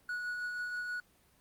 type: tone with tremolo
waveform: triangle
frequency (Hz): 1464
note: F#6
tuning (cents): -19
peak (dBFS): -32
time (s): 0.09-1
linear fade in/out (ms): 2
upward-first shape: sine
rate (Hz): 6.3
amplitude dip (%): 25
effects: pink hiss -67 dBFS RMS until 1.4 s + Opus 32 kbps